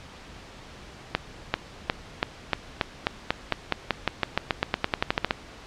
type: accelerating click train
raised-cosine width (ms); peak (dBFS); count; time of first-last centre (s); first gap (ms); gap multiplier
0.3; -5; 24; 1.15-5.309; 390; 0.92
effects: pink hiss -45 dBFS RMS until 5.66 s + low-pass 5000 Hz 12 dB/octave